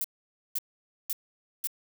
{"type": "noise bursts", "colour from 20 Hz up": "violet", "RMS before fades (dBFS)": -30, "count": 4, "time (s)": [0.01, 1.672], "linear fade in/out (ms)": 2, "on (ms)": 33, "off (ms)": 510, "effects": []}